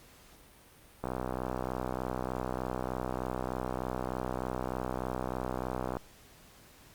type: click train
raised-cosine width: 1 ms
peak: -19 dBFS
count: 313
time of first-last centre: 1.04-5.969 s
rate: 63.3 Hz
effects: pink hiss -57 dBFS RMS until 6.94 s + Opus 48 kbps